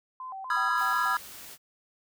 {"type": "tone with vibrato", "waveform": "sine", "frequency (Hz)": 890, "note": "A5", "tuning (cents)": 20, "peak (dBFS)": -36, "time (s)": [0.2, 1.15], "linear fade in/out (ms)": 2, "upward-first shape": "square", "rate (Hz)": 4.1, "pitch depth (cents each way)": 250}
{"type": "chord", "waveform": "triangle", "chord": "F half-diminished seventh", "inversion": "second", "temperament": "equal with one note detuned", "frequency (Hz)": [987.8, 1244.5, 1362.6, 1661.2], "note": ["Cb6", "Eb6", "F6", "Ab6"], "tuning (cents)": [0, 0, -43, 0], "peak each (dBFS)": -28, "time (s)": [0.5, 1.17], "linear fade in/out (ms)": 2}
{"type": "noise", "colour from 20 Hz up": "white", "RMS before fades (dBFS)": -45, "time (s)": [0.75, 1.58], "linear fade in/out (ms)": 50}
{"effects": []}